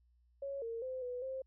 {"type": "tone with pitch steps", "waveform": "sine", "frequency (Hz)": [554, 459, 516, 494.5, 527], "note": ["C#5", "A#4", "C5", "B4", "C5"], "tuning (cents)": [-1, -27, -24, 2, 12], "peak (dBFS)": -38, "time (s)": [0.42, 1.42], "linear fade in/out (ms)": 5, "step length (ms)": 200, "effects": ["added 60 Hz sine -67 dBFS peak until 1.46 s"]}